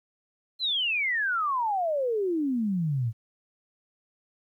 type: exponential sweep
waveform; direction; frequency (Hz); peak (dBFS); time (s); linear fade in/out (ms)
sine; down; 4186 to 107.1; -24; 0.59-3.13; 50
effects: 11-bit